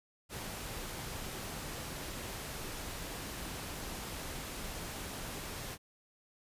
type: noise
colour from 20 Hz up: pink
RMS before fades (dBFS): -42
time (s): 0.29-5.78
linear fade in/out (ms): 50
effects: resampled to 32000 Hz